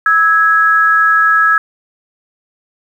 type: tone pair together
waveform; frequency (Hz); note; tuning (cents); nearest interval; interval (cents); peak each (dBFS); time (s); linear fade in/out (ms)
sine; 1304.6 / 1661.2; E6 / G#6; -18 / 0; major third; 418; -10; 0.06-1.58; 2
effects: 7-bit